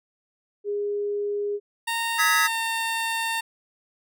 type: tone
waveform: sine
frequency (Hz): 410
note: G#4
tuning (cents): -22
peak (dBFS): -24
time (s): 0.64-1.6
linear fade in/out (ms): 50
type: tone with pitch glide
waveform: 15% pulse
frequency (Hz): 921 to 908.8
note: A#5 to A#5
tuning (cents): -21 to -44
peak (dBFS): -18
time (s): 1.87-3.41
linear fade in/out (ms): 10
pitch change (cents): -23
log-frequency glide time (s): 2.33-2.53
type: chord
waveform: square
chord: G# minor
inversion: second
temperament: equal with one note detuned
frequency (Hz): 1273.6 / 1661.2 / 1975.5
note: D#6 / G#6 / B6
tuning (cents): +40 / 0 / 0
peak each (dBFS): -24 / -24 / -25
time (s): 2.18-2.48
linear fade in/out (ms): 20
effects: none